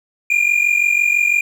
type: tone pair together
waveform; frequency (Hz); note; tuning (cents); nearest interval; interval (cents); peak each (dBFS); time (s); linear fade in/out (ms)
triangle; 2392 / 2438; D7 / D#7; +31 / -36; unison; 33; -14; 0.3-1.41; 5
effects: none